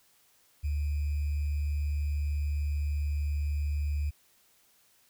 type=tone with sample-and-hold; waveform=sine; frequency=73.3 Hz; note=D2; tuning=3 cents flat; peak=-27 dBFS; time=0.63-4.11 s; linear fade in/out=20 ms; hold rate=2450 Hz; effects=white hiss -65 dBFS RMS until 5.09 s